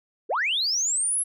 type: linear sweep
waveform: sine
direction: up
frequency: 327.6 to 11175 Hz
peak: -21 dBFS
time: 0.29-1.24 s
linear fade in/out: 20 ms
effects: tanh soft clip ceiling -17 dBFS